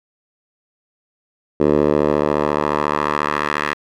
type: tone with band-pass filter sweep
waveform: 10% pulse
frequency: 74.2 Hz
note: D2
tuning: 18 cents sharp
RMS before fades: -18 dBFS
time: 1.6-3.74 s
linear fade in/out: 5 ms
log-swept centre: 420 to 1700 Hz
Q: 1.5
effects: none